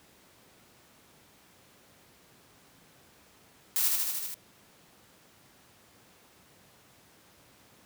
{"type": "noise with echo", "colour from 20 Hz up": "blue", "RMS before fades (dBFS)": -27, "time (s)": [3.76, 3.88], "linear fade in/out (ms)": 0, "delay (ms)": 77, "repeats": 6, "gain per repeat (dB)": -2, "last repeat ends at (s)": 4.342, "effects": ["pink hiss -59 dBFS RMS until 7.85 s", "high-pass 100 Hz 12 dB/octave"]}